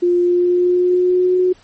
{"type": "tone with pitch glide", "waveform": "sine", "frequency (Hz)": [352.3, 365.6], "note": ["F4", "F#4"], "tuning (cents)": [15, -21], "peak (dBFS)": -11, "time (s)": [0.02, 1.53], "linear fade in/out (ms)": 10, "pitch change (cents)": 64, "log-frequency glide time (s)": [0.23, 1.38], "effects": ["pink hiss -50 dBFS RMS until 1.63 s", "MP3 32 kbps"]}